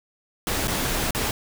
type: noise with dropouts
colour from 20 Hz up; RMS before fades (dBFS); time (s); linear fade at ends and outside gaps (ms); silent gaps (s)
pink; -25; 0.47-1.31; 1; 0.673-0.68 / 1.108-1.148
effects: none